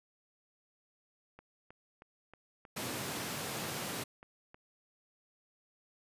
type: click train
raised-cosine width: 0.5 ms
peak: -37 dBFS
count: 11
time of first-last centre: 1.39-4.545 s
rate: 3.17 Hz
type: high-pass noise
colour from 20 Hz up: pink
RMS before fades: -39 dBFS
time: 2.76-4.04 s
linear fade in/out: 10 ms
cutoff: 110 Hz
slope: 24 dB/octave
effects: resampled to 32000 Hz